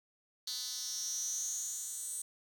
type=tone with high-pass filter sweep; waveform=10% pulse; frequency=250.5 Hz; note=B3; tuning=25 cents sharp; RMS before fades=-39 dBFS; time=0.47-2.22 s; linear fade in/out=5 ms; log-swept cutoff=4600 to 8300 Hz; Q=8; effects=none